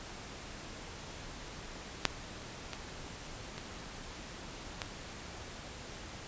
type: clicks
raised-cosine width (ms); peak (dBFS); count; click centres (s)
0.2; -7 / -21 / -24 / -17; 4; 2.053 / 2.733 / 3.58 / 4.818
effects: pink hiss -46 dBFS RMS until 6.27 s + resampled to 16000 Hz